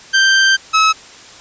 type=tone pair in turn; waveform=sawtooth; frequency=1568 / 1289.6 Hz; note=G6 / E6; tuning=0 / -38 cents; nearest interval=minor third; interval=338 cents; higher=first; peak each=-5 dBFS; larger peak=neither; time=0.13-0.57 / 0.73-0.93 s; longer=first; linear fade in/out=20 ms; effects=white hiss -38 dBFS RMS until 1.4 s + resampled to 16000 Hz